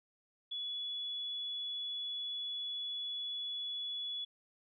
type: tone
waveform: sine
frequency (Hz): 3407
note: G#7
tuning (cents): +44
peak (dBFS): -37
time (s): 0.51-4.25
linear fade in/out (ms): 10
effects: none